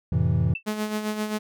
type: chord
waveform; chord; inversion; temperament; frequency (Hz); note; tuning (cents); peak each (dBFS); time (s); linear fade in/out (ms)
triangle; F major seventh; none; equal; 87.31 / 110 / 130.81 / 164.81; F2 / A2 / C3 / E3; 0 / 0 / 0 / 0; -23; 0.12-0.54; 5
type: tone with exponential decay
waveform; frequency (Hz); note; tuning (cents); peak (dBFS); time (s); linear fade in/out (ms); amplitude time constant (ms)
sine; 2664; E7; +18; -25; 0.55-0.63; 5; 16
type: tone with tremolo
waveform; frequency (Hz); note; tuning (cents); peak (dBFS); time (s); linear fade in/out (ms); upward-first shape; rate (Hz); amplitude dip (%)
sawtooth; 213.1; G#3; +45; -20; 0.66-1.39; 20; sine; 7.6; 55
effects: none